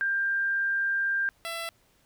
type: tone pair in turn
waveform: sine / 10% pulse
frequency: 1591 / 668.9 Hz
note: G6 / E5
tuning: +25 / +25 cents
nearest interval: octave + minor third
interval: 1500 cents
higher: first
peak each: -24 dBFS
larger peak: neither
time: 0.01-1.29 / 1.45-1.69 s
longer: first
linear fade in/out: 0 ms
effects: pink hiss -65 dBFS RMS until 2.05 s